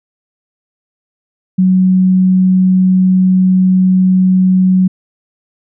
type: tone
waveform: sine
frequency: 185.8 Hz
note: F#3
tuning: 7 cents sharp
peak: -6 dBFS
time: 1.58-4.88 s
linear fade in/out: 10 ms
effects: none